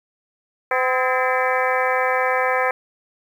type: harmonic tone with a mistuned harmonic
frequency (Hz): 255.9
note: C4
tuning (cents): -38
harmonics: 2 / 3 / 4 / 5 / 6 / 7 / 8 / 9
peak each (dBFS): -22 / -24 / -25 / -26 / -27 / -27 / -28 / -29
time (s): 0.71-2.71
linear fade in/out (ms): 2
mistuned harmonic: 6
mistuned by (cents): +92
effects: 8-bit